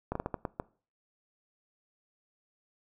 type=slowing click train; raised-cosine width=1 ms; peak=-18 dBFS; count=7; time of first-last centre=0.12-0.599 s; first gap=34 ms; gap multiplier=1.34; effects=noise-tail reverb RT60 0.4 s tail -21 dB re dry